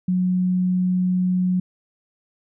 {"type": "tone", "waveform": "sine", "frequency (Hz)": 182.5, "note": "F#3", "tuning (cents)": -24, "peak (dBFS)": -17, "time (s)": [0.08, 1.6], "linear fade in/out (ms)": 5, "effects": []}